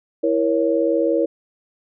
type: chord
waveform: sine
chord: A# diminished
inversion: second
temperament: equal with one note detuned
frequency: 329.6 / 474.6 / 554.4 Hz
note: E4 / A#4 / C#5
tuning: 0 / +31 / 0 cents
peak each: -20 dBFS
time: 0.23-1.26 s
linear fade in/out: 10 ms
effects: none